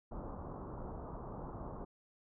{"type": "low-pass noise", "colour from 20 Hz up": "pink", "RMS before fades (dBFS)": -45, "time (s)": [0.11, 1.85], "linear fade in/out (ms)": 10, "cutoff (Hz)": 1200, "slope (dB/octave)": 48, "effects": []}